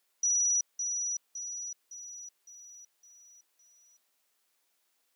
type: tone with echo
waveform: sine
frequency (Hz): 5860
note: F#8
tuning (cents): -18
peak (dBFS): -24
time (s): 0.23-0.61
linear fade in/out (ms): 5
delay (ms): 560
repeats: 6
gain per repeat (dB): -6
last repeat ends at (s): 3.97
effects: white hiss -75 dBFS RMS until 5.15 s + high-pass 300 Hz 12 dB/octave